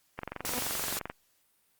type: click train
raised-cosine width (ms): 0.5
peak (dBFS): -20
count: 22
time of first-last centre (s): 0.19-1.099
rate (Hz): 23.1
type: tone with exponential growth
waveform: 15% pulse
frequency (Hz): 246.9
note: B3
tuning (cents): 0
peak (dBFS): -25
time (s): 0.36-0.59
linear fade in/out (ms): 0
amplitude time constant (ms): 48
type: noise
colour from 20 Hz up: white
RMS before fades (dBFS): -34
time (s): 0.45-0.99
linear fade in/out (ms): 2
effects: white hiss -70 dBFS RMS until 1.79 s + Opus 48 kbps